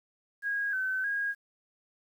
sine tone with pitch steps, 1640 / 1527 / 1636 Hz, G#6 / G6 / G#6, -22 / -46 / -26 cents, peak -28 dBFS, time 0.42-1.35 s, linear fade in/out 50 ms, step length 310 ms, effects 10-bit

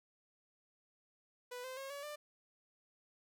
sawtooth tone with pitch steps, 493.9 / 517.3 / 541.7 / 567.3 / 594.2 Hz, B4 / C5 / C#5 / C#5 / D5, 0 / -20 / -40 / +40 / +20 cents, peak -40 dBFS, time 1.51-2.16 s, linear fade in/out 10 ms, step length 130 ms, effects none

